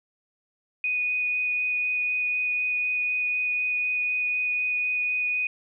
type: tone with vibrato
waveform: sine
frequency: 2481 Hz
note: D#7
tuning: 6 cents flat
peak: -23 dBFS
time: 0.84-5.47 s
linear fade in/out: 2 ms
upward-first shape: sine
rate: 4 Hz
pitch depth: 8 cents each way
effects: none